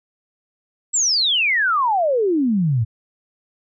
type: exponential sweep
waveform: sine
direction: down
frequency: 7902 to 105 Hz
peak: -15 dBFS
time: 0.93-2.85 s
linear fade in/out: 20 ms
effects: none